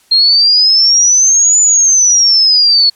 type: exponential two-way sweep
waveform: sine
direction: up then down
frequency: 4193 to 7040 to 4367 Hz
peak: -5 dBFS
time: 0.11-2.9 s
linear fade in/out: 10 ms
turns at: 1.6 s
effects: white hiss -50 dBFS RMS until 2.95 s + low-pass 12000 Hz 12 dB/octave